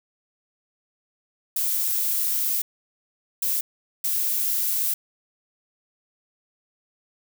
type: noise bursts at uneven times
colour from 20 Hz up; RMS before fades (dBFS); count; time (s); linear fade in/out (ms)
violet; -24; 3; 1.56-2.62 / 3.42-3.61 / 4.04-4.94; 5
effects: none